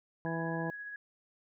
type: harmonic tone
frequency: 164.81 Hz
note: E3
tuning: in tune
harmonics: 1 / 2 / 3 / 4 / 5 / 6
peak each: -36 / -39 / -41 / -42 / -43 / -44 dBFS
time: 0.25-0.7 s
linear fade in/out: 0 ms
type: tone with tremolo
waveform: sine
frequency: 1668 Hz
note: G#6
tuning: 7 cents sharp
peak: -39 dBFS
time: 0.26-0.96 s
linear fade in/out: 2 ms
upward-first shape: triangle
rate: 15 Hz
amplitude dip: 35%
effects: none